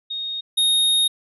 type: tone pair in turn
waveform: sine / square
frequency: 3720 / 3720 Hz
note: A#7 / A#7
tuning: -4 / -4 cents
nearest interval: unison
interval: 0 cents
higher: neither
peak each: -25 / -16 dBFS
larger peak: second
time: 0.1-0.41 / 0.57-1.08 s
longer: second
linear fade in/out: 10 ms
effects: resampled to 32000 Hz